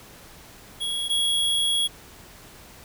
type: tone pair in turn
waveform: square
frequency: 3326 / 3326 Hz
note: G#7 / G#7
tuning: +2 / +2 cents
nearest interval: unison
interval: 0 cents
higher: neither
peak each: -26 / -21 dBFS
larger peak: second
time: 0.8-1.09 / 1.09-1.88 s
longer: second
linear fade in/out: 20 ms
effects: pink hiss -47 dBFS RMS until 2.84 s